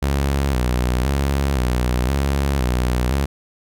sawtooth tone with vibrato, 65.41 Hz, C2, in tune, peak -13 dBFS, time 0.02-3.26 s, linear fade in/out 10 ms, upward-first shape square, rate 0.97 Hz, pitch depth 100 cents each way, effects none

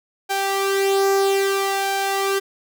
sawtooth tone with flanger, 392 Hz, G4, in tune, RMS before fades -20 dBFS, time 0.29-2.4 s, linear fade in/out 20 ms, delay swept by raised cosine 1.3 to 2.4 ms, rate 0.61 Hz, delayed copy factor +0.6, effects none

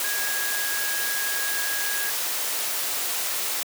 sine tone in noise, 1649 Hz, G#6, 13 cents flat, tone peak -29 dBFS, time 0.04-2.1 s, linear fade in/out 2 ms, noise white, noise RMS -27 dBFS, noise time 0-3.63 s, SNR -5 dB, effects high-pass 400 Hz 12 dB/octave

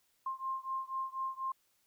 sine beating tone pair, 1057 / 1061.1 Hz, C6 / C6, +17 / +24 cents, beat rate 4.1 Hz, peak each -38 / -39 dBFS, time 0.26-1.52 s, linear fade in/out 5 ms, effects white hiss -74 dBFS RMS until 1.86 s

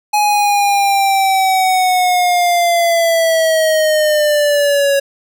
square linear sweep, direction down, 840 to 554.4 Hz, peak -11 dBFS, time 0.13-5 s, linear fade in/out 10 ms, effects none

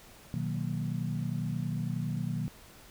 sine chord, B major seventh, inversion none, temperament equal with one note detuned, 122.97 / 155.56 / 185 / 233.1 Hz, B2 / D#3 / F#3 / A#3, -7 / 0 / 0 / 0 cents, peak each -35 / -34 / -37 / -39 dBFS, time 0.34-2.48 s, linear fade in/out 0 ms, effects pink hiss -54 dBFS RMS until 2.9 s

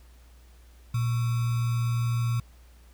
sine tone with sample-and-hold, 118 Hz, A#2, 22 cents sharp, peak -23 dBFS, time 0.94-2.4 s, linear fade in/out 5 ms, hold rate 1225 Hz, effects added 60 Hz sine -50 dBFS peak until 2.93 s + pink hiss -61 dBFS RMS until 2.93 s

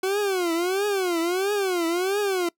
40% pulse tone with vibrato, 370 Hz, F#4, in tune, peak -21 dBFS, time 0.03-2.49 s, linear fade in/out 5 ms, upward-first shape triangle, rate 1.5 Hz, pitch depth 220 cents each way, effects noise-tail reverb RT60 0.1 s tail -23 dB re dry

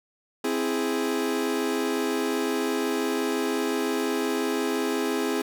40% pulse chord, C augmented, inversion none, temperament equal, 261.6 / 329.6 / 415.3 Hz, C4 / E4 / G#4, 0 / 0 / 0 cents, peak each -28 / -29 / -27 dBFS, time 0.44-5.42 s, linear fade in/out 5 ms, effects none

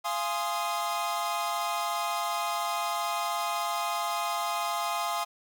45% pulse chord, F minor seventh, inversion none, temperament equal with one note detuned, 690 / 830.6 / 1046.5 / 1244.5 Hz, F5 / Ab5 / C6 / Eb6, -21 / 0 / 0 / 0 cents, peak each -34 dBFS, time 0.04-5.25 s, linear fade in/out 20 ms, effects none

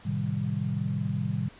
sine chord, A half-diminished seventh, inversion none, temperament equal, 110 / 130.81 / 155.56 / 196 Hz, A2 / C3 / Eb3 / G3, 0 / 0 / 0 / 0 cents, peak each -32 dBFS, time 0.05-1.49 s, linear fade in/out 10 ms, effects pink hiss -52 dBFS RMS until 1.59 s + resampled to 8000 Hz

